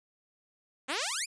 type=exponential sweep; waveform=5% pulse; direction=up; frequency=246.9 to 2582 Hz; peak=-19 dBFS; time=0.88-1.26 s; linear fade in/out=20 ms; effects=resampled to 22050 Hz